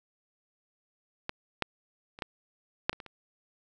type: clicks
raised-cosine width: 0.3 ms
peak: -16 / -11 / -29 / -16 / -8 / -24 / -26 / -30 dBFS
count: 8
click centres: 1.294 / 1.623 / 2.189 / 2.222 / 2.895 / 2.93 / 3.002 / 3.063 s
effects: none